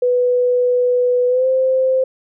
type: tone with pitch glide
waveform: sine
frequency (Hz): 494.4 to 521.4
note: B4 to C5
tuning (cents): +2 to -6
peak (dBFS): -12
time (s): 0.02-2.04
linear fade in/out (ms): 5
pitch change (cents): +92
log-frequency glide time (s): 1.28-1.47
effects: none